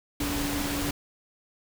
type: tone in noise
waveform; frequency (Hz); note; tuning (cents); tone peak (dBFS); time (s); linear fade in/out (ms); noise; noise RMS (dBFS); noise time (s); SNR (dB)
sine; 286.8; D4; -41; -30; 0.2-0.91; 5; pink; -31; 0.2-0.91; -2
effects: none